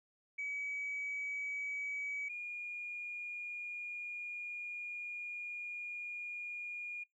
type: tone pair in turn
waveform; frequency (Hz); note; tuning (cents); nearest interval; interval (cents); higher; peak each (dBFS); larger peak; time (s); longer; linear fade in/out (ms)
sine; 2276 / 2429; C#7 / D#7; +45 / -42; minor second; 113; second; -36 / -40; first; 0.38-2.29 / 2.29-7.04; second; 10
effects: noise-tail reverb RT60 0.2 s tail -25 dB re dry + tanh soft clip ceiling -33 dBFS